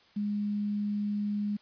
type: tone with quantisation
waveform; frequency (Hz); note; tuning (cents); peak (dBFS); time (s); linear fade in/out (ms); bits
sine; 206.5; G#3; -10; -28; 0.16-1.57; 10; 9
effects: white hiss -61 dBFS RMS until 1.61 s + resampled to 11025 Hz